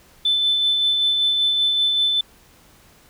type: tone with tremolo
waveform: sine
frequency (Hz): 3520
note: A7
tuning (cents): 0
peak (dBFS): -14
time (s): 0.25-2.21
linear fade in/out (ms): 5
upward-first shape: sine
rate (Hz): 5.2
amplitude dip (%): 30
effects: tanh soft clip ceiling -10 dBFS + pink hiss -52 dBFS RMS until 3.09 s